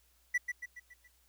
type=tone with echo; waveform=triangle; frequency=1962 Hz; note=B6; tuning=12 cents flat; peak=-25 dBFS; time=0.34-0.38 s; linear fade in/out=10 ms; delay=140 ms; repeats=5; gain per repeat=-6 dB; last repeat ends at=1.08 s; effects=added 60 Hz sine -70 dBFS peak until 1.28 s + white hiss -70 dBFS RMS until 1.28 s